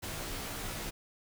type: noise with comb filter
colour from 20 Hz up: pink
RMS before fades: -39 dBFS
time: 0.02-0.91 s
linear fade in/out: 20 ms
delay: 16 ms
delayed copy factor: -0.75
effects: none